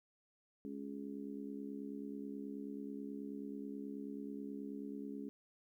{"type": "harmonic tone", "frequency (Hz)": 69.3, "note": "C#2", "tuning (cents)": 0, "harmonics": [3, 4, 5, 6], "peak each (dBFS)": [-47, -45, -56, -51], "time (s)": [0.65, 5.29], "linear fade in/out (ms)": 0, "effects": ["13-bit"]}